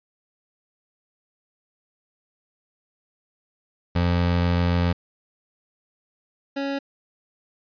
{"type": "tone pair in turn", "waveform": "25% pulse", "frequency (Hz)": [87.31, 277.2], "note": ["F2", "C#4"], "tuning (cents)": [0, 0], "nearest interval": "octave + minor sixth", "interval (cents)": 2000, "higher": "second", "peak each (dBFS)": [-15, -21], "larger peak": "first", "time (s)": [[3.95, 4.93], [6.56, 6.79]], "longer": "first", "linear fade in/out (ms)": 10, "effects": ["resampled to 11025 Hz"]}